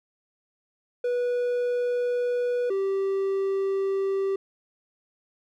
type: tone pair in turn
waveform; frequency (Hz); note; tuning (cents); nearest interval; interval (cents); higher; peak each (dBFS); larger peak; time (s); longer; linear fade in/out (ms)
triangle; 488.8 / 389.6; B4 / G4; -18 / -11; major third; 393; first; -21; neither; 1.04-2.7 / 2.7-4.36; neither; 5
effects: none